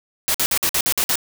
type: noise bursts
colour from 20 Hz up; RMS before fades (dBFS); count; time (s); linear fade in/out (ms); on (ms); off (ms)
white; -19; 8; 0.28-1.156; 0; 64; 52
effects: none